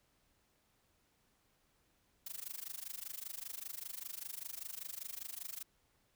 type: noise with amplitude modulation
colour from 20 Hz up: blue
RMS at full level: -42 dBFS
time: 2.26-5.63 s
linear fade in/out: 5 ms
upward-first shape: sine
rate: 25.1 Hz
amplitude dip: 95%
effects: pink hiss -75 dBFS RMS until 6.15 s